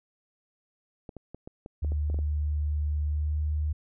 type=clicks; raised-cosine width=2 ms; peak=-27 dBFS; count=10; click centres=1.092 / 1.167 / 1.346 / 1.475 / 1.661 / 1.847 / 1.92 / 2.1 / 2.144 / 2.189 s
type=tone with pitch glide; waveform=sine; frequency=74.6 to 75.73 Hz; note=D2 to D#2; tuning=+28 to -46 cents; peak=-25 dBFS; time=1.82-3.73 s; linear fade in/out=10 ms; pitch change=+26 cents; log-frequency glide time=3.13-3.38 s
effects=none